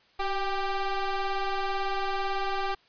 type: ring-modulated tone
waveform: 25% pulse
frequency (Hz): 392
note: G4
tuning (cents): 0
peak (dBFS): -20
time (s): 0.19-2.75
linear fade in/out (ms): 10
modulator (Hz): 401
effects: white hiss -62 dBFS RMS until 2.88 s + resampled to 11025 Hz